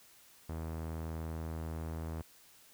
sawtooth tone with low-pass filter, 80.6 Hz, E2, 38 cents flat, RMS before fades -40 dBFS, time 0.49-2.22 s, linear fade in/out 5 ms, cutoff 1300 Hz, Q 0.77, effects white hiss -61 dBFS RMS until 2.73 s

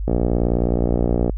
click train, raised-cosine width 2 ms, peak -6 dBFS, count 73, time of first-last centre 0.08-1.296 s, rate 59.2 Hz, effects added 49 Hz sine -22 dBFS peak until 1.37 s

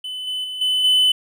triangle tone with level steps, 3016 Hz, F#7, 32 cents sharp, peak -25 / -21 / -25 / -15 / -11 dBFS, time 0.04-1.12 s, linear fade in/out 5 ms, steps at 0.27 / 0.44 / 0.61 / 0.84 s, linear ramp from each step 5 ms, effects none

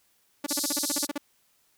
sawtooth tone bursts, 289.2 Hz, D4, 27 cents flat, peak -24 dBFS, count 12, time 0.44-1.18 s, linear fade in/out 5 ms, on 25 ms, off 40 ms
pink band-pass noise, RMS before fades -30 dBFS, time 0.48-1.07 s, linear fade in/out 20 ms, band 4100 to 13000 Hz, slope 48 dB/octave
effects white hiss -67 dBFS RMS until 1.77 s

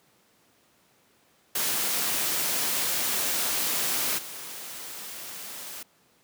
white noise with level steps, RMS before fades -27 / -39 dBFS, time 1.55-5.83 s, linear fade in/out 5 ms, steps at 4.17 s, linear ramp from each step 20 ms, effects pink hiss -63 dBFS RMS until 6.23 s + high-pass 150 Hz 12 dB/octave

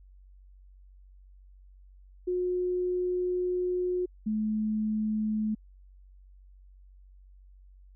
sine tone pair in turn, 361.2 / 215.3 Hz, F#4 / A3, -42 / -37 cents, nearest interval major sixth, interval 895 cents, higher first, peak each -26 dBFS, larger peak neither, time 2.27-4.06 / 4.26-5.55 s, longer first, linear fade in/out 10 ms, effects added 47 Hz sine -51 dBFS peak until 7.95 s

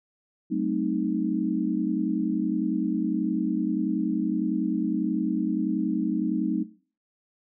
sine chord, F# diminished seventh, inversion none, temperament equal with one note detuned, 189.43 / 220 / 261.6 / 311.1 Hz, F#3 / A3 / C4 / Eb4, +41 / 0 / 0 / 0 cents, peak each -30 / -30 / -30 / -28 dBFS, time 0.5-6.64 s, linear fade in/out 20 ms, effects noise-tail reverb RT60 0.4 s tail -17 dB re dry

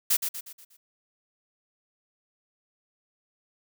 blue noise with echo, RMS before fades -22 dBFS, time 0.1-0.17 s, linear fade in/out 10 ms, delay 120 ms, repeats 5, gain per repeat -7 dB, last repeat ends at 0.77 s, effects none

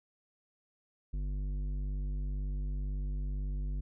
triangle tone with tanh clipping, 49 Hz, G1, in tune, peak -34 dBFS, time 1.13-3.81 s, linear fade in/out 10 ms, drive 15 dB, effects none

